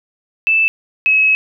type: tone pair in turn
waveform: sine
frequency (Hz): 2637 / 2569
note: E7 / E7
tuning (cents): 0 / -45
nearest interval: unison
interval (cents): 45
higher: first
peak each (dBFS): -10 / -9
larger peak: second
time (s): 0.47-0.68 / 1.06-1.35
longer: second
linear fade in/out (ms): 0
effects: none